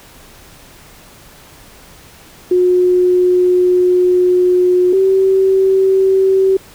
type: tone pair in turn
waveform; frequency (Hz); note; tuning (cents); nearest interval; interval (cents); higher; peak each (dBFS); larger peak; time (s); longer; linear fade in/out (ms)
sine; 361.6 / 383.1; F#4 / G4; -40 / -40; minor second; 100; second; -8; neither; 2.51-4.93 / 4.93-6.57; first; 5
effects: pink hiss -41 dBFS RMS until 6.74 s